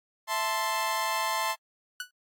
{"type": "chord", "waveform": "sawtooth", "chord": "A minor", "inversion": "second", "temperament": "equal", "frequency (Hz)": [659.3, 880, 1046.5], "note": ["E5", "A5", "C6"], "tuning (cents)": [0, 0, 0], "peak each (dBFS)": [-32, -27, -26], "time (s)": [0.27, 1.56], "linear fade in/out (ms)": 50}
{"type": "tone with exponential decay", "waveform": "sawtooth", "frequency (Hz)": 1480, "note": "F#6", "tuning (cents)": 0, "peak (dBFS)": -26, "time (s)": [2, 2.11], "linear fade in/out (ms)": 2, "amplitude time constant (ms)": 23}
{"effects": ["AAC 64 kbps"]}